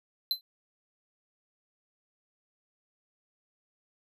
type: tone with exponential decay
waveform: square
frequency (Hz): 4064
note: B7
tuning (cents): +49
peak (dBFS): -22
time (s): 0.31-0.41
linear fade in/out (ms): 1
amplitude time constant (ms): 21
effects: none